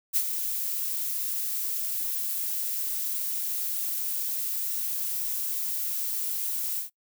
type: noise with ADSR envelope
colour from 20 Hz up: violet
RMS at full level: -22 dBFS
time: 0.13-6.9 s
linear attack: 35 ms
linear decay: 55 ms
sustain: -8 dB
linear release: 120 ms
effects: noise-tail reverb RT60 0.1 s tail -21 dB re dry